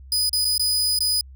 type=tone with dropouts; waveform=sawtooth; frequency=4978 Hz; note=D#8; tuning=in tune; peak=-16 dBFS; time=0.12-1.21 s; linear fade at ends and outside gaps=2 ms; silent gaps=0.294-0.33 / 0.447-0.451 / 0.579-0.595 / 0.989-1.005 s; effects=added 66 Hz sine -40 dBFS peak until 1.35 s